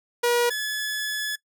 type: tone pair in turn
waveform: sawtooth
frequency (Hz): 480 / 1710.5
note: B4 / A6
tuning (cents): -49 / -49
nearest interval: octave + minor seventh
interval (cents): 2200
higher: second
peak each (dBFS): -15 / -22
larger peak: first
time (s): 0.23-0.5 / 0.5-1.36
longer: second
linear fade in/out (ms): 10
effects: noise-tail reverb RT60 0.1 s tail -22 dB re dry